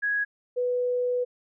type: tone pair in turn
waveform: sine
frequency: 1662 / 494.1 Hz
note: G#6 / B4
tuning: +1 / +1 cents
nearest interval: octave + major sixth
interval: 2100 cents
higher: first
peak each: -23 dBFS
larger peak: neither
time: 0.02-0.25 / 0.56-1.25 s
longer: second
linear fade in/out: 20 ms
effects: none